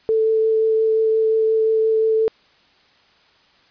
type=tone with vibrato; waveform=sine; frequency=441.8 Hz; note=A4; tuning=7 cents sharp; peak=-14 dBFS; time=0.09-2.28 s; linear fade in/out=0 ms; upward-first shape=triangle; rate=5.7 Hz; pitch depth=10 cents each way; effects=white hiss -55 dBFS RMS until 3.7 s + resampled to 11025 Hz